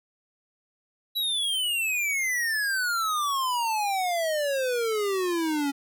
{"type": "exponential sweep", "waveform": "square", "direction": "down", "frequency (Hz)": [3951, 275.6], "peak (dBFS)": -25, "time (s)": [1.15, 5.72], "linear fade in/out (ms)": 20, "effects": []}